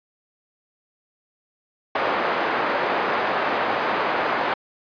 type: band-pass noise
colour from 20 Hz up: pink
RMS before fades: -23 dBFS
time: 1.95-4.54 s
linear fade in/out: 5 ms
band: 530 to 1600 Hz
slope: 12 dB/octave
effects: resampled to 11025 Hz